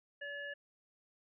harmonic tone, 572 Hz, D5, 46 cents flat, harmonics 1 / 3 / 5, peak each -47 / -42 / -52 dBFS, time 0.21-0.54 s, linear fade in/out 10 ms, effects none

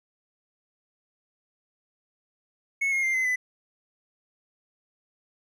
triangle tone with pitch steps, 2197 / 2147 / 2098 / 2050 / 2003 Hz, C#7 / C7 / C7 / C7 / B6, -16 / +44 / +4 / -36 / +24 cents, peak -21 dBFS, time 2.81-3.36 s, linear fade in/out 10 ms, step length 110 ms, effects none

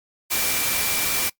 sine tone in noise, 2349 Hz, D7, in tune, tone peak -32 dBFS, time 0.3-1.3 s, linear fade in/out 20 ms, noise white, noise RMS -23 dBFS, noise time 0.3-1.3 s, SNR -12 dB, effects noise-tail reverb RT60 0.1 s tail -20 dB re dry + Opus 48 kbps

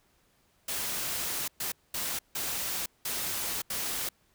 white noise bursts at uneven times, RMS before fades -33 dBFS, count 6, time 0.68-1.48 / 1.6-1.72 / 1.94-2.19 / 2.35-2.86 / 3.05-3.62 / 3.7-4.09 s, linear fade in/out 5 ms, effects pink hiss -68 dBFS RMS until 4.34 s

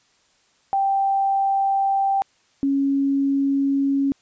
sine tone pair in turn, 784 / 276.2 Hz, G5 / C#4, 0 / -6 cents, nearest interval octave + tritone, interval 1806 cents, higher first, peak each -17 dBFS, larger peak neither, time 0.73-2.22 / 2.63-4.12 s, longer neither, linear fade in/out 0 ms, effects white hiss -61 dBFS RMS until 4.21 s + resampled to 16000 Hz

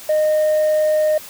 sine tone, 615 Hz, D#5, 20 cents flat, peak -11 dBFS, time 0.09-1.18 s, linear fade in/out 5 ms, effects tanh soft clip ceiling -12 dBFS + white hiss -37 dBFS RMS until 1.29 s

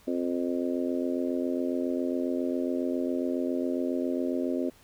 harmonic tone, 87.31 Hz, F2, in tune, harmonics 3 / 4 / 5 / 6 / 7, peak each -29 / -32 / -37 / -37 / -36 dBFS, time 0.07-4.7 s, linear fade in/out 10 ms, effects pink hiss -58 dBFS RMS until 4.83 s

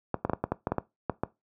clicks, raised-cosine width 1 ms, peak -12 dBFS, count 11, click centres 0.143 / 0.25 / 0.297 / 0.334 / 0.44 / 0.52 / 0.671 / 0.72 / 0.783 / 1.097 / 1.235 s, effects noise-tail reverb RT60 0.2 s tail -19 dB re dry + high-pass 80 Hz 12 dB/octave

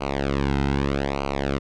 sawtooth tone with flanger, 69.3 Hz, C#2, in tune, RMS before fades -24 dBFS, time 0-1.59 s, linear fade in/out 20 ms, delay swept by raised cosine 0.56 to 1.76 ms, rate 0.81 Hz, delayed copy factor -0.95, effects low-pass 4000 Hz 12 dB/octave

